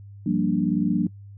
sine chord, G minor seventh, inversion third, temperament equal, 174.61 / 196 / 233.1 / 293.7 Hz, F3 / G3 / Bb3 / D4, 0 / 0 / 0 / 0 cents, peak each -25 dBFS, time 0.26-1.07 s, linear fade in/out 5 ms, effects noise-tail reverb RT60 0.1 s tail -22 dB re dry + added 100 Hz sine -40 dBFS peak until 1.37 s

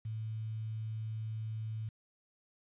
sine tone with quantisation, 110 Hz, A2, in tune, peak -36 dBFS, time 0.05-1.89 s, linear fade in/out 5 ms, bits 10, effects resampled to 8000 Hz

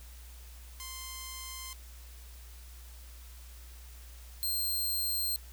5% pulse tone pair in turn, 1044 / 4176 Hz, C6 / C8, -4 / -4 cents, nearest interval 2 octaves, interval 2400 cents, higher second, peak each -29 / -23 dBFS, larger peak second, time 0.8-1.73 / 4.43-5.36 s, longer neither, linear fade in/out 0 ms, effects added 60 Hz sine -47 dBFS peak until 5.52 s + white hiss -56 dBFS RMS until 5.52 s

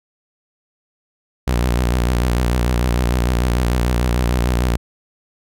sawtooth tone with vibrato, 60.7 Hz, B1, 29 cents flat, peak -11 dBFS, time 1.47-4.77 s, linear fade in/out 10 ms, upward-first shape square, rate 6.7 Hz, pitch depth 68 cents each way, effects none

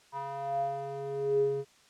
square tone with band-pass filter sweep, 138.59 Hz, C#3, in tune, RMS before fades -32 dBFS, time 0.12-1.65 s, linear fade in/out 50 ms, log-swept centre 940 to 350 Hz, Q 9.9, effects white hiss -61 dBFS RMS until 1.89 s + low-pass 7000 Hz 12 dB/octave

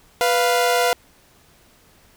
sawtooth tone pair together, 492.9 / 697 Hz, B4 / F5, -3 / -4 cents, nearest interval tritone, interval 599 cents, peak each -15 dBFS, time 0.21-0.93 s, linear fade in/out 0 ms, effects pink hiss -54 dBFS RMS until 2.16 s

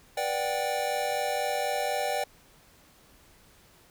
square chord, G major seventh, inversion first, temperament equal with one note detuned, 487.6 / 587.3 / 740 / 784 Hz, B4 / D5 / F#5 / G5, -22 / 0 / 0 / 0 cents, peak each -36 / -32 / -36 / -32 dBFS, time 0.17-2.24 s, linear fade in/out 5 ms, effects pink hiss -58 dBFS RMS until 3.9 s

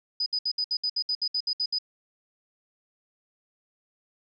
sine tone bursts, 4978 Hz, D#8, in tune, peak -24 dBFS, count 13, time 0.2-1.786 s, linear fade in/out 5 ms, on 62 ms, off 65 ms, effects none

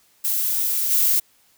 violet noise with level steps, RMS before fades -22 / -18 dBFS, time 0.24-1.2 s, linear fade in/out 10 ms, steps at 0.9 s, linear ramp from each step 20 ms, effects white hiss -59 dBFS RMS until 1.57 s

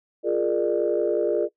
sine chord, Bb dominant seventh, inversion second, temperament equal with one note detuned, 349.2 / 415.3 / 466.2 / 597.3 Hz, F4 / Ab4 / Bb4 / D5, 0 / 0 / 0 / +29 cents, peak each -25 dBFS, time 0.23-1.49 s, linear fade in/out 50 ms, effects noise-tail reverb RT60 0.1 s tail -21 dB re dry + tanh soft clip ceiling -11 dBFS

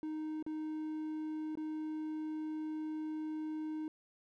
triangle tone with dropouts, 310.5 Hz, D#4, 3 cents flat, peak -35 dBFS, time 0.03-3.88 s, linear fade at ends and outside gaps 1 ms, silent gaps 0.426-0.464 / 1.554-1.573 s, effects none

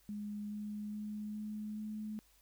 sine tone with pitch steps, 207.7 / 209.3 / 210.8 / 212.4 / 214 Hz, G#3 / G#3 / G#3 / G#3 / A3, 0 / +14 / +26 / +39 / -48 cents, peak -39 dBFS, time 0.09-2.19 s, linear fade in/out 0 ms, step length 420 ms, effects added 50 Hz sine -70 dBFS peak until 2.41 s + white hiss -69 dBFS RMS until 2.41 s

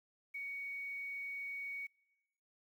sine tone with quantisation, 2238 Hz, C#7, 16 cents sharp, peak -40 dBFS, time 0.34-1.87 s, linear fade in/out 10 ms, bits 11, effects noise-tail reverb RT60 1.0 s tail -25 dB re dry

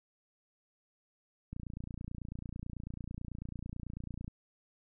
click train, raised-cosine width 5 ms, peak -29 dBFS, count 81, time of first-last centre 1.53-4.279 s, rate 29.1 Hz, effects none

